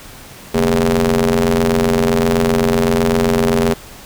sawtooth ring-modulated tone, 87.8 Hz, F2, 10 cents sharp, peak -5 dBFS, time 0.54-3.74 s, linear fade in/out 10 ms, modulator 318 Hz, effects pink hiss -37 dBFS RMS until 4.05 s

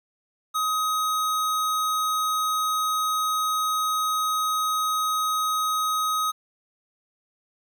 square tone, 1260 Hz, D#6, 21 cents sharp, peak -23 dBFS, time 0.54-6.32 s, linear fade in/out 20 ms, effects 10-bit

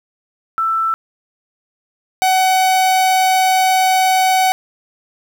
sine / 45% pulse tone pair in turn, 1328 / 751.4 Hz, E6 / F#5, +12 / +26 cents, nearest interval minor seventh, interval 986 cents, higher first, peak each -14 / -11 dBFS, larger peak second, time 0.58-0.94 / 2.22-4.52 s, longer second, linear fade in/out 0 ms, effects 8-bit

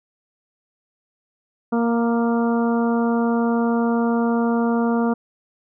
harmonic tone with a mistuned harmonic, 233.1 Hz, A#3, in tune, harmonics 1 / 2 / 3 / 4 / 5 / 6, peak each -18 / -24 / -28 / -30 / -32 / -34 dBFS, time 1.72-5.14 s, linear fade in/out 10 ms, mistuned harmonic 5, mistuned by +19 cents, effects none

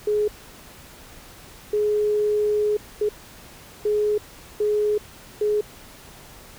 sine tone bursts at uneven times, 420 Hz, G#4, 19 cents sharp, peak -18 dBFS, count 6, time 0.07-0.28 / 1.73-2.77 / 3.01-3.09 / 3.85-4.18 / 4.6-4.98 / 5.41-5.61 s, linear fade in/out 5 ms, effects pink hiss -45 dBFS RMS until 6.58 s

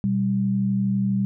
sine tone pair together, 123.79 / 196 Hz, B2 / G3, +4 / 0 cents, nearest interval minor sixth, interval 796 cents, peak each -26 / -20 dBFS, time 0.04-1.25 s, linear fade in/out 0 ms, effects none

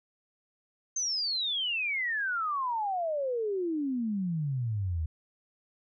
sine exponential sweep, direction down, 6340 to 76.1 Hz, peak -28 dBFS, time 0.96-5.06 s, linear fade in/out 5 ms, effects none

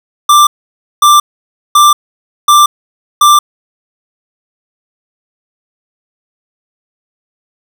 square tone bursts, 1181 Hz, D6, 9 cents sharp, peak -3 dBFS, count 5, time 0.29-3.39 s, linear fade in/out 5 ms, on 180 ms, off 550 ms, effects none

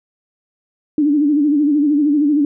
sine tone with vibrato, 293.7 Hz, D4, in tune, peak -11 dBFS, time 0.98-2.45 s, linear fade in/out 2 ms, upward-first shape sine, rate 13 Hz, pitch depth 83 cents each way, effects none

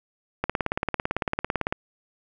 click train, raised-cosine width 0.5 ms, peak -9 dBFS, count 24, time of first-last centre 0.44-1.725 s, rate 17.9 Hz, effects none

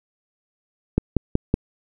click train, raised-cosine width 3 ms, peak -4 dBFS, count 4, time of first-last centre 0.98-1.541 s, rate 5.35 Hz, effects none

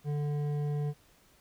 sine tone with hard clipping, 146.83 Hz, D3, in tune, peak -31 dBFS, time 0.04-0.94 s, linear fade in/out 50 ms, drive 9 dB, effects pink hiss -63 dBFS RMS until 1.4 s

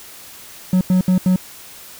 triangle tone bursts at uneven times, 184.1 Hz, F#3, 8 cents flat, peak -9 dBFS, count 4, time 0.73-0.81 / 0.9-1.01 / 1.08-1.18 / 1.26-1.36 s, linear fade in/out 2 ms, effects white hiss -39 dBFS RMS until 1.99 s

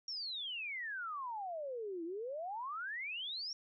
sine exponential two-way sweep, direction down then up, 5640 to 322 to 5640 Hz, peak -39 dBFS, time 0.08-3.53 s, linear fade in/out 2 ms, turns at 2.04 s, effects none

